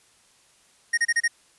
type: tone bursts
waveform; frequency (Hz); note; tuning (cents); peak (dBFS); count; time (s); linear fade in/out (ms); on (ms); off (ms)
square; 1864.7; A#6; 0; -19; 5; 0.93-1.28; 10; 46; 30
effects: white hiss -59 dBFS RMS until 1.58 s + resampled to 24000 Hz